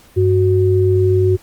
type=tone pair together; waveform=sine; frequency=98.05 / 369.4 Hz; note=G2 / F#4; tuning=+1 / -3 cents; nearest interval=octave + major seventh; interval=2296 cents; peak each=-13 dBFS; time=0.16-1.37 s; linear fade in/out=20 ms; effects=pink hiss -47 dBFS RMS until 1.42 s + Opus 48 kbps